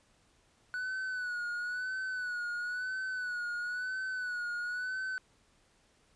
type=tone with vibrato; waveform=triangle; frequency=1480 Hz; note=F#6; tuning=in tune; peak=-32 dBFS; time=0.74-5.18 s; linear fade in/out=0 ms; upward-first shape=sine; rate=0.99 Hz; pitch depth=55 cents each way; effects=pink hiss -68 dBFS RMS until 6.15 s + resampled to 22050 Hz